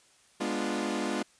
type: chord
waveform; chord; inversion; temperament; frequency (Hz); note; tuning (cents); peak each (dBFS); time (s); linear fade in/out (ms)
sawtooth; G# diminished seventh; none; equal with one note detuned; 207.7 / 246.9 / 295.9 / 349.2; G#3 / B3 / D4 / F4; 0 / 0 / +13 / 0; -31; 0.4-1.23; 10
effects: white hiss -62 dBFS RMS until 1.39 s + resampled to 22050 Hz